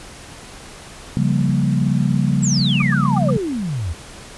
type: chord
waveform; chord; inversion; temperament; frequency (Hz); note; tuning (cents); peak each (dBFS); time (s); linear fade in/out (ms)
sine; G half-diminished seventh; second; equal; 138.59 / 174.61 / 196 / 233.1; Db3 / F3 / G3 / Bb3; 0 / 0 / 0 / 0; -18 / -21 / -20 / -23; 1.17-3.37; 0
type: exponential sweep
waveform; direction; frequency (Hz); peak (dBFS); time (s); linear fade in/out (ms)
sine; down; 7970 to 74.3; -20; 2.42-3.94; 20
type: tone bursts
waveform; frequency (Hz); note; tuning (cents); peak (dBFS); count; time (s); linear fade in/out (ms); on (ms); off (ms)
sine; 1200; D6; +37; -21; 5; 2.8-3.305; 5; 21; 100
effects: pink hiss -38 dBFS RMS until 4.37 s + resampled to 24000 Hz